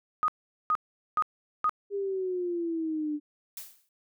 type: tone bursts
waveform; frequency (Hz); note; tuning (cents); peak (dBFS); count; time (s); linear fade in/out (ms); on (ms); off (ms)
sine; 1244.5; D#6; 0; -22; 4; 0.23-1.694; 0; 51; 420
type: exponential sweep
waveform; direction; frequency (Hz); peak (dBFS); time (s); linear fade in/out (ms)
sine; down; 406.1 to 293.7; -28; 1.9-3.2; 50
type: noise with exponential decay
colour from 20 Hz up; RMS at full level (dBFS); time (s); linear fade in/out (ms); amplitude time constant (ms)
blue; -37; 3.57-3.89; 2; 69
effects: none